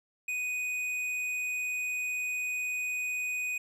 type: tone with tanh clipping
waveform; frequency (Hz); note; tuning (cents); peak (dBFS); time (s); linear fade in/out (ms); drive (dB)
sine; 2489; D#7; 0; -32; 0.28-3.58; 5; 10
effects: none